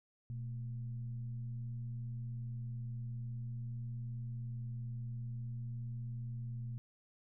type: tone with frequency modulation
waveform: sine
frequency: 120.7 Hz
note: B2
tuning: 39 cents flat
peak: -39 dBFS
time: 0.3-6.78 s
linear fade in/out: 0 ms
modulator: 99.5 Hz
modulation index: 0.34
effects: none